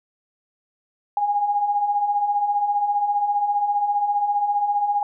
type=beating tone pair; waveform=sine; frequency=807 / 822 Hz; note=G#5 / G#5; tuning=-50 / -18 cents; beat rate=15 Hz; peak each=-27 / -19 dBFS; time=1.17-5.03 s; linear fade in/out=2 ms; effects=none